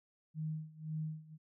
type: tone with tremolo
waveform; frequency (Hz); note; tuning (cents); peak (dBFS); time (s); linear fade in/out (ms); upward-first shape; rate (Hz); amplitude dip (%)
sine; 156.2; D#3; +7; -35; 0.34-1.38; 50; sine; 1.9; 90
effects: none